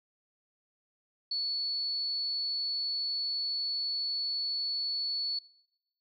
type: tone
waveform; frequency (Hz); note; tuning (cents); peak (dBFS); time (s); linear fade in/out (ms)
sine; 4426; C#8; -3; -29; 1.31-5.39; 5
effects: noise-tail reverb RT60 0.9 s tail -22 dB re dry + MP3 64 kbps